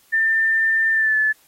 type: tone with pitch glide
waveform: sine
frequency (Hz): 1792 to 1735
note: A6 to A6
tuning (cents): +31 to -25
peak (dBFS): -15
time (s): 0.12-1.33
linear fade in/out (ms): 20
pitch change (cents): -56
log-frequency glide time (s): 0.92-1.17
effects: white hiss -56 dBFS RMS until 1.47 s + AAC 48 kbps